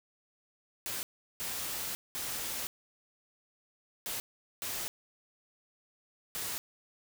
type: noise bursts at uneven times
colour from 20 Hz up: white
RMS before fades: -37 dBFS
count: 6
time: 0.86-1.03 / 1.4-1.95 / 2.15-2.67 / 4.06-4.2 / 4.62-4.88 / 6.35-6.58 s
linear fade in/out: 0 ms
effects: none